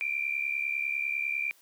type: tone pair together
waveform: sine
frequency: 2336 / 2406 Hz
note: D7 / D7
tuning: -10 / +41 cents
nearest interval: minor second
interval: 51 cents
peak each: -31 / -31 dBFS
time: 0.01-1.51 s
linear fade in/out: 0 ms
effects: white hiss -61 dBFS RMS until 1.61 s + high-pass 300 Hz 12 dB/octave